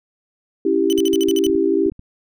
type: chord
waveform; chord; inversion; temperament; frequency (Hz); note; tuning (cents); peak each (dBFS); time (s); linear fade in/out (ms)
sine; C# diminished; none; equal; 277.2 / 329.6 / 392; C#4 / E4 / G4; 0 / 0 / 0; -22 / -18 / -17; 0.65-1.9; 5
type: tone bursts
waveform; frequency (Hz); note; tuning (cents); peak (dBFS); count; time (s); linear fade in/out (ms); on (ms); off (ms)
sawtooth; 3003; F#7; +25; -20; 8; 0.9-1.466; 0; 27; 50
type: clicks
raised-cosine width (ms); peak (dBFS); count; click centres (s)
5; -26; 9; 0.987 / 1.137 / 1.285 / 1.467 / 1.499 / 1.552 / 1.862 / 1.92 / 1.994
effects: none